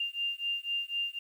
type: beating tone pair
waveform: sine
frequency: 2794 / 2798 Hz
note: F7 / F7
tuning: 0 / +3 cents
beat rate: 4 Hz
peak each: -34 / -34 dBFS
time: 0-1.19 s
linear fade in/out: 5 ms
effects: 10-bit